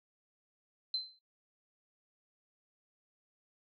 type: tone with exponential decay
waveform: sine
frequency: 4084 Hz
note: C8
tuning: 43 cents flat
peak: -29 dBFS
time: 0.94-1.19 s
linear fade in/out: 2 ms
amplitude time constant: 53 ms
effects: noise-tail reverb RT60 0.1 s tail -18 dB re dry